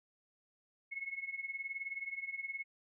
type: tone with tremolo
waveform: sine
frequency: 2185 Hz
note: C#7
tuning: 26 cents flat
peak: -35 dBFS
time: 0.91-2.64 s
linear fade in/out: 20 ms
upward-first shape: triangle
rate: 19 Hz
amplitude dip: 90%
effects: none